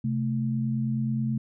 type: tone pair together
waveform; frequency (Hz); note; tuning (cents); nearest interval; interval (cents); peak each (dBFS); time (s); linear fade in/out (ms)
sine; 130.93 / 220.2; C3 / A3; +2 / +2; major sixth; 900; -27; 0.04-1.38; 5
effects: none